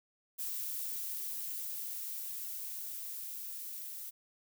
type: noise with level ramp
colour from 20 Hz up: violet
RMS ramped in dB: -38 to -44 dBFS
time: 0.38-4.11 s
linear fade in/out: 20 ms
effects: none